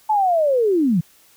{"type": "linear sweep", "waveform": "sine", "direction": "down", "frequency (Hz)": [880, 151.3], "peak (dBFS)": -14, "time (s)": [0.09, 1.01], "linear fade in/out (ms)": 10, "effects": ["white hiss -53 dBFS RMS until 1.36 s"]}